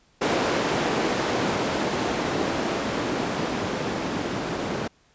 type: noise with low-pass filter sweep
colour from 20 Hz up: violet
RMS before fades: -26 dBFS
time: 0.21-4.88 s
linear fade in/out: 10 ms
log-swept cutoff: 370 to 240 Hz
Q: 0.83
effects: pink hiss -61 dBFS RMS until 5.14 s + resampled to 16000 Hz